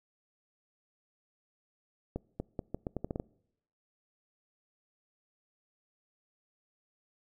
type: accelerating click train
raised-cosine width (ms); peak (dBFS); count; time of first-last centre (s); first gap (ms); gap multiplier
2; -21; 10; 2.16-3.199; 240; 0.8
effects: noise-tail reverb RT60 0.8 s tail -25 dB re dry